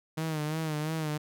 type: tone with vibrato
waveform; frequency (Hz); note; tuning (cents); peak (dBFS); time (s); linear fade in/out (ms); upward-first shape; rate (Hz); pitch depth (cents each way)
sawtooth; 155.56; D#3; 0; -26; 0.17-1.18; 10; sine; 2.9; 62
effects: none